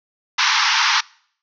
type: band-pass noise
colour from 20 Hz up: pink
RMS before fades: -17 dBFS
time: 0.38-1.01 s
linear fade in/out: 10 ms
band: 860 to 6000 Hz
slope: 96 dB/octave
effects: noise-tail reverb RT60 0.6 s tail -25 dB re dry